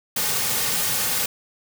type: noise with comb filter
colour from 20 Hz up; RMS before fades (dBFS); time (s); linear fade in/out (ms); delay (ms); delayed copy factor
white; -23; 0.16-1.26; 5; 3; -0.55
effects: none